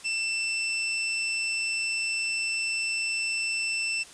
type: tone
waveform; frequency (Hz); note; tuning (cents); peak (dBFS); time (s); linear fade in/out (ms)
sawtooth; 2670; E7; +22; -23; 0.04-4.04; 20
effects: white hiss -48 dBFS RMS until 4.13 s + resampled to 22050 Hz